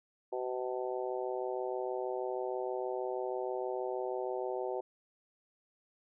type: harmonic tone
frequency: 126.3 Hz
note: B2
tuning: 39 cents sharp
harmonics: 3 / 4 / 5 / 6 / 7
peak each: -37 / -39 / -41 / -43 / -44 dBFS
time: 0.32-4.81 s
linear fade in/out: 10 ms
effects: none